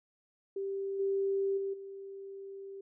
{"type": "tone with level steps", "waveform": "sine", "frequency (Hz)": 392, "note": "G4", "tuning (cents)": 0, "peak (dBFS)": [-33, -28, -32, -42], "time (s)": [0.56, 2.81], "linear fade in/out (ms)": 5, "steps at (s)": [0.99, 1.57, 1.73], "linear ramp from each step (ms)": 10, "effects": []}